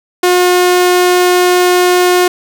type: tone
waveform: sawtooth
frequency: 359.5 Hz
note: F#4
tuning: 50 cents flat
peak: -3 dBFS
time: 0.23-2.28 s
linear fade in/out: 5 ms
effects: 7-bit